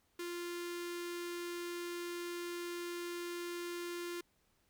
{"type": "tone with notch filter", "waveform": "sawtooth", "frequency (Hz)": 348.2, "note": "F4", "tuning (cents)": -5, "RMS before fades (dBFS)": -42, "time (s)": [0.19, 4.21], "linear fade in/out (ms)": 5, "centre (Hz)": 710, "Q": 1.2, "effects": ["pink hiss -75 dBFS RMS until 4.69 s"]}